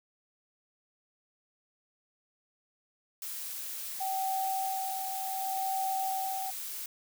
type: noise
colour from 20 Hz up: blue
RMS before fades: -39 dBFS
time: 3.22-6.86 s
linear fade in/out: 2 ms
type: tone with tremolo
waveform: sine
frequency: 767 Hz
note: G5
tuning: 38 cents flat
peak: -29 dBFS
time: 4-6.51 s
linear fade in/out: 10 ms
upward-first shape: sine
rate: 0.67 Hz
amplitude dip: 50%
effects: none